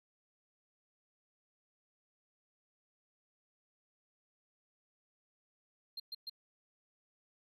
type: tone bursts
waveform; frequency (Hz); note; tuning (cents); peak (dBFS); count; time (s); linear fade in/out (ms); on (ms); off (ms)
triangle; 4188; C8; +1; -39; 3; 5.97-6.297; 5; 29; 120
effects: none